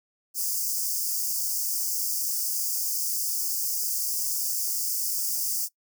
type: high-pass noise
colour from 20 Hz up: white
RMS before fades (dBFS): -28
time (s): 0.34-5.69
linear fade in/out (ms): 50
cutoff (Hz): 4800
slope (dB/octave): 96
effects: noise-tail reverb RT60 0.1 s tail -21 dB re dry